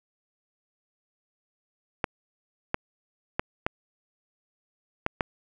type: clicks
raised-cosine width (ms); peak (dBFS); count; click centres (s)
0.5; -9; 6; 2.042 / 2.744 / 3.395 / 3.665 / 5.064 / 5.208
effects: none